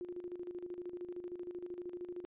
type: tone with tremolo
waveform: sine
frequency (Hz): 354.8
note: F4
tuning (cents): +27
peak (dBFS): -39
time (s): 0.01-2.25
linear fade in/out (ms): 0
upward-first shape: square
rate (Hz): 13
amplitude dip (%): 65
effects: resampled to 8000 Hz